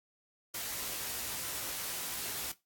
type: noise with comb filter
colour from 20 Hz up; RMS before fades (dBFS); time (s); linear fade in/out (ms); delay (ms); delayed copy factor
white; -38; 0.54-2.52; 5; 17; +0.6
effects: noise-tail reverb RT60 0.2 s tail -17 dB re dry + AAC 64 kbps